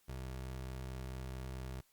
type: tone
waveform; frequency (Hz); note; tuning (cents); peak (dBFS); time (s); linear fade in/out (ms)
25% pulse; 64.5; C2; -24; -38; 0.08-1.81; 10
effects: white hiss -72 dBFS RMS until 1.92 s + Opus 48 kbps